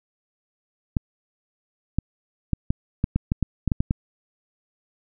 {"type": "clicks", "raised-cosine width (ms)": 5, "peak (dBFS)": -8, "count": 12, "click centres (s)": [0.968, 1.986, 2.533, 2.705, 3.041, 3.16, 3.319, 3.427, 3.677, 3.718, 3.805, 3.909], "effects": []}